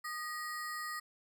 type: ring-modulated tone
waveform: square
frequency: 1568 Hz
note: G6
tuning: in tune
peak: -36 dBFS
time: 0.04-1 s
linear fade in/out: 10 ms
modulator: 337 Hz
effects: none